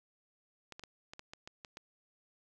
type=clicks; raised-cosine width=0.2 ms; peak=-29 dBFS; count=9; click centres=0.723 / 0.795 / 0.837 / 1.135 / 1.194 / 1.335 / 1.475 / 1.648 / 1.771 s; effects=11-bit